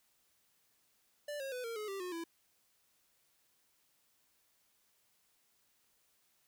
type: tone with pitch steps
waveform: square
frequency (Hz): 587.3 / 541.7 / 499.6 / 460.8 / 425 / 392 / 361.5 / 333.4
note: D5 / C#5 / B4 / A#4 / G#4 / G4 / F#4 / E4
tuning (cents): 0 / -40 / +20 / -20 / +40 / 0 / -40 / +20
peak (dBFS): -40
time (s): 1.28-2.24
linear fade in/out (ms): 5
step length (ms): 120
effects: white hiss -74 dBFS RMS until 6.47 s